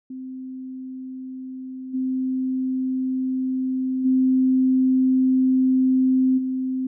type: tone with level steps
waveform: sine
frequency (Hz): 259.5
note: C4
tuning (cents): -14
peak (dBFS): -31 / -21 / -15 / -22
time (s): 0.1-6.87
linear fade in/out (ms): 5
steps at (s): 1.93 / 4.04 / 6.37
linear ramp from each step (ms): 20
effects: none